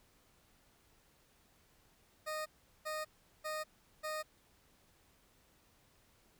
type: tone bursts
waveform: 20% pulse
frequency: 618 Hz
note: D#5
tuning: 12 cents flat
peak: -33 dBFS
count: 4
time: 2.26-4.23 s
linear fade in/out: 20 ms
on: 200 ms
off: 390 ms
effects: pink hiss -69 dBFS RMS until 6.39 s